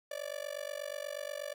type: tone with amplitude modulation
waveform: 45% pulse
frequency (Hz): 582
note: D5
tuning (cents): -16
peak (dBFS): -34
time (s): 0.11-1.54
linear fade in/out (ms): 5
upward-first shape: sine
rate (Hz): 48.3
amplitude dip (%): 100
effects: none